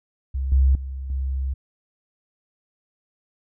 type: tone with level steps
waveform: sine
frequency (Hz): 66.6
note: C2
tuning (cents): +31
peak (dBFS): -22 / -13 / -28 / -22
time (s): 0.34-1.54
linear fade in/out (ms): 10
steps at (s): 0.52 / 0.75 / 1.1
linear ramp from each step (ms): 2
effects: none